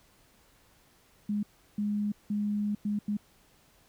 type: tone bursts at uneven times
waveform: sine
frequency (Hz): 207.3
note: G#3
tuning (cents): -3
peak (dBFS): -27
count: 5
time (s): 1.29-1.43 / 1.78-2.12 / 2.3-2.75 / 2.85-2.99 / 3.08-3.17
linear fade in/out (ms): 5
effects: pink hiss -63 dBFS RMS until 3.88 s